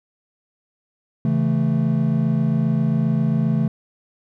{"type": "chord", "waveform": "triangle", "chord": "A major", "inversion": "first", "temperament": "just", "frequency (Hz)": [137.5, 165, 220], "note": ["C#3", "E3", "A3"], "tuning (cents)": [-14, 2, 0], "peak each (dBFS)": -19, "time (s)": [1.25, 3.68], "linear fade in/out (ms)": 2, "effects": []}